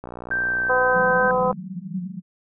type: click train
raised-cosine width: 1 ms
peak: -20 dBFS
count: 91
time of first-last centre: 0.04-1.528 s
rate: 60.5 Hz
type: tone with pitch glide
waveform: sine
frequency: 1568 to 1547.3 Hz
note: G6 to G6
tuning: 0 to -23 cents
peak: -20 dBFS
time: 0.31-1.31 s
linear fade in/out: 2 ms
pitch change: -23 cents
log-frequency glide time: 0.45-0.76 s
type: harmonic tone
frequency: 253.4 Hz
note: B3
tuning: 45 cents sharp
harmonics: 2 / 3 / 4 / 5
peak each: -20 / -25 / -23 / -28 dBFS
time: 0.69-1.52 s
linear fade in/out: 10 ms
type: band-pass noise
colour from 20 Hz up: pink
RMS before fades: -31 dBFS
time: 0.93-2.22 s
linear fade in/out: 50 ms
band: 170 to 200 Hz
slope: 96 dB/octave
effects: none